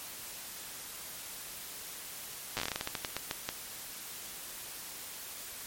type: slowing click train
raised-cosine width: 0.2 ms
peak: -15 dBFS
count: 17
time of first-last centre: 2.57-3.49 s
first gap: 8 ms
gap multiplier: 1.23
effects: white hiss -44 dBFS RMS until 5.66 s + MP3 64 kbps